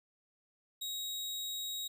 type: tone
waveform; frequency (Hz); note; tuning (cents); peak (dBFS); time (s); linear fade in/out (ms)
sawtooth; 3800; A#7; +33; -34; 0.81-1.88; 10
effects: none